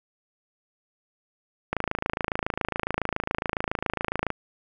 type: click train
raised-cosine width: 0.5 ms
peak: -10 dBFS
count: 71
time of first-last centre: 1.73-4.304 s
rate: 27.2 Hz
effects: none